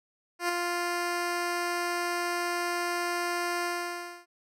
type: tone with ADSR envelope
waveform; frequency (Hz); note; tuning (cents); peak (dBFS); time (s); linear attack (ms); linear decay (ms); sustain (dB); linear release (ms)
10% pulse; 349.2; F4; 0; -16; 0.39-4.26; 100; 6; -4; 620
effects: low-pass 12000 Hz 12 dB/octave